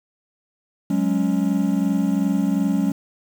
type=chord; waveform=triangle; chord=F# suspended second; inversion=none; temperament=equal; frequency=185 / 207.7 / 277.2 Hz; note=F#3 / G#3 / C#4; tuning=0 / 0 / 0 cents; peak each=-20 dBFS; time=0.9-2.92 s; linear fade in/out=5 ms; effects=7-bit